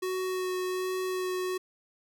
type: tone with vibrato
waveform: square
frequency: 370 Hz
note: F#4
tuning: in tune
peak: -30 dBFS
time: 0.02-1.58 s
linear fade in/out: 10 ms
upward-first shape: sine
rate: 1.3 Hz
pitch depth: 11 cents each way
effects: none